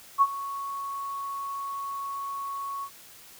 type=tone with ADSR envelope; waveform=sine; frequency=1108.7 Hz; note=C#6; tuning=in tune; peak=-14 dBFS; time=0.18-2.9 s; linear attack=36 ms; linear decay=47 ms; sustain=-17 dB; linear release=69 ms; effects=white hiss -50 dBFS RMS until 3.39 s